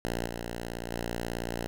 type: tone with level steps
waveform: 5% pulse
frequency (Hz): 58.4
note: A#1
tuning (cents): +4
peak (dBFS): -19 / -24 / -21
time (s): 0.05-1.67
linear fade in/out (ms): 0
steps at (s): 0.26 / 0.92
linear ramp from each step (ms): 2
effects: none